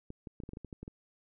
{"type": "clicks", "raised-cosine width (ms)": 3, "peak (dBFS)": -30, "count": 11, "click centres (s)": [0.104, 0.272, 0.402, 0.436, 0.491, 0.534, 0.571, 0.647, 0.728, 0.83, 0.879], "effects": []}